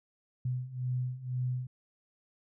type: beating tone pair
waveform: sine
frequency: 124.9 / 126.9 Hz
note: B2 / B2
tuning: +20 / +47 cents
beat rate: 2 Hz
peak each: -36 / -33 dBFS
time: 0.45-1.67 s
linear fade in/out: 5 ms
effects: none